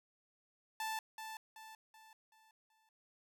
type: tone with echo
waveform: sawtooth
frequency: 880 Hz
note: A5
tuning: in tune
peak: -34 dBFS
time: 0.8-0.99 s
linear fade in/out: 2 ms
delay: 380 ms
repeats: 5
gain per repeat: -7 dB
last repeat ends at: 2.89 s
effects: none